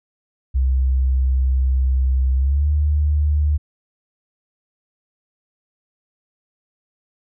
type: tone with pitch glide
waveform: sine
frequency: 65.1 to 74.35 Hz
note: C2 to D2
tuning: -8 to +22 cents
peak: -14 dBFS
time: 0.54-3.58 s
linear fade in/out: 20 ms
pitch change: +230 cents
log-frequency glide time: 2.36-2.68 s
effects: none